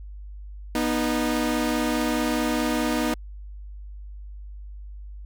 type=tone pair together; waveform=sawtooth; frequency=243.8 / 308.6 Hz; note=B3 / D#4; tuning=-22 / -14 cents; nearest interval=major third; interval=408 cents; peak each=-21 dBFS; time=0.75-3.14 s; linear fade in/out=2 ms; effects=added 50 Hz sine -36 dBFS peak until 5.25 s